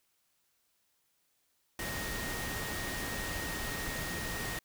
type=tone in noise; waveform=sine; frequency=1864.7 Hz; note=A#6; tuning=in tune; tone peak=-41 dBFS; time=1.79-4.59 s; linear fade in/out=2 ms; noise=pink; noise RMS=-38 dBFS; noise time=1.79-4.59 s; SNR=-6 dB; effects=white hiss -75 dBFS RMS until 4.64 s